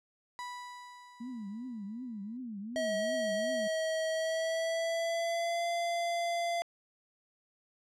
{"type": "tone with exponential decay", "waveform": "35% pulse", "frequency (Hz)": 984, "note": "B5", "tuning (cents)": -7, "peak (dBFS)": -36, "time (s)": [0.39, 2.37], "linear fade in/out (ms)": 0, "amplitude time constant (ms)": 430}
{"type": "tone with vibrato", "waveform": "sine", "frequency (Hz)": 225.2, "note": "A3", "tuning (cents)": 40, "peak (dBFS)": -38, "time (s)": [1.2, 3.68], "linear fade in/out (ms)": 10, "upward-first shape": "triangle", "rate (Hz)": 2.7, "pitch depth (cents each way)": 270}
{"type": "tone with pitch glide", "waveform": "square", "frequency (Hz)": [640, 685.9], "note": ["D#5", "F5"], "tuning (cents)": [49, -31], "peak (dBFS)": -31, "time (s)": [2.76, 6.62], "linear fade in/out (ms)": 0, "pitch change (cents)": 120, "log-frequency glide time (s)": [4.1, 5.66]}
{"effects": ["low-pass 8000 Hz 12 dB/octave"]}